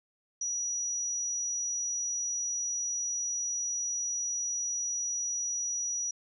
sine tone, 5830 Hz, F#8, 26 cents flat, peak -30 dBFS, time 0.41-6.11 s, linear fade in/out 5 ms, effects none

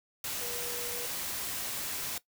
sine tone in noise, 482.5 Hz, B4, 40 cents flat, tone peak -42 dBFS, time 0.41-1.06 s, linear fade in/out 2 ms, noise white, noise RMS -36 dBFS, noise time 0.24-2.18 s, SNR -9 dB, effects noise-tail reverb RT60 0.1 s tail -17 dB re dry

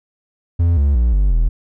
triangle tone with pitch steps, 85.2 / 70.82 / 58.87 / 48.93 / 40.68 Hz, F2 / C#2 / A#1 / G1 / E1, -42 / +38 / +18 / -2 / -22 cents, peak -9 dBFS, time 0.59-1.49 s, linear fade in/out 10 ms, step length 180 ms, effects none

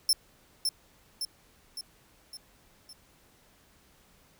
sawtooth tone with echo, 5340 Hz, E8, 22 cents sharp, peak -18 dBFS, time 0.09-0.13 s, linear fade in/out 2 ms, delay 560 ms, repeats 5, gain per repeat -5 dB, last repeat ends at 2.93 s, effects pink hiss -62 dBFS RMS until 4.39 s

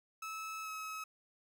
30% pulse tone with pitch glide, 1300 to 1284.3 Hz, E6 to E6, -24 to -46 cents, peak -38 dBFS, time 0.22-1.04 s, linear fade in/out 5 ms, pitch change -22 cents, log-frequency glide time 0.63-0.69 s, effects none

